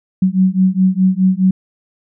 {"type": "beating tone pair", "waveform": "sine", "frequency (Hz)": [185, 189.8], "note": ["F#3", "F#3"], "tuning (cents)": [0, 44], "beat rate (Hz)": 4.8, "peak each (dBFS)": -13, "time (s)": [0.22, 1.51], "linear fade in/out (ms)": 5, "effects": []}